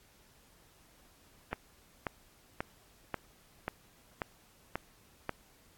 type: click train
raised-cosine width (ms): 0.5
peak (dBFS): -18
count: 8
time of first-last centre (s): 1.53-5.293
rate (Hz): 1.86
effects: pink hiss -63 dBFS RMS until 5.77 s + AAC 64 kbps